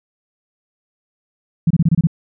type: tone bursts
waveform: sine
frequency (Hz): 164.8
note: E3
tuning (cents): 0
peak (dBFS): -9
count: 7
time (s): 1.67-2.071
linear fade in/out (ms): 5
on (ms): 35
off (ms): 26
effects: none